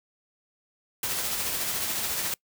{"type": "noise with tremolo", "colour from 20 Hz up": "white", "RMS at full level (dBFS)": -28, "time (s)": [1.03, 2.34], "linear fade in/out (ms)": 2, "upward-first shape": "triangle", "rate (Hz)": 14, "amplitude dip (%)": 35, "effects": ["noise-tail reverb RT60 0.1 s tail -25 dB re dry"]}